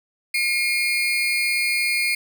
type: tone pair together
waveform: 35% pulse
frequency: 2149 / 2412 Hz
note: C7 / D7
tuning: +46 / +46 cents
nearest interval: major second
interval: 200 cents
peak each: -20 / -21 dBFS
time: 0.34-2.15 s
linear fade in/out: 5 ms
effects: none